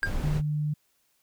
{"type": "noise", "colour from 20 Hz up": "brown", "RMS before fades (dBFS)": -29, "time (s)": [0.02, 0.42], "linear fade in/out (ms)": 50}
{"type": "tone with exponential decay", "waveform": "triangle", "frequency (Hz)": 1605, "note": "G6", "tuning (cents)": 40, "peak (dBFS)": -17, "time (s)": [0.03, 0.14], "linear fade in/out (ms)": 0, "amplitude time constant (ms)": 23}
{"type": "tone", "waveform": "sine", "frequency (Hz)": 150, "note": "D3", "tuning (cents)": 37, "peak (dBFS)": -25, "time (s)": [0.23, 0.74], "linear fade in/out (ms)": 10}
{"effects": ["white hiss -70 dBFS RMS until 1.22 s"]}